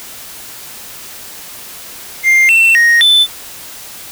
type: tone with pitch steps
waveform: triangle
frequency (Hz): 2106 / 2693 / 1869 / 3517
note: C7 / E7 / A#6 / A7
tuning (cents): +11 / +36 / +4 / -1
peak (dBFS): -4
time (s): 2.23-3.27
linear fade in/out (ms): 50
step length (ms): 260
effects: white hiss -31 dBFS RMS until 4.11 s